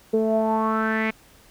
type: tone with low-pass filter sweep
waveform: sawtooth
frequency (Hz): 220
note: A3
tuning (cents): 0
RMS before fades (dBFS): -22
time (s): 0.13-1.11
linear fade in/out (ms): 10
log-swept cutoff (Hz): 460 to 2300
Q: 5.9
effects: pink hiss -53 dBFS RMS until 1.5 s